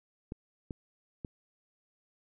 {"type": "clicks", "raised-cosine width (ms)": 3, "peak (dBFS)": -25, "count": 3, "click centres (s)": [0.321, 0.708, 1.248], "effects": []}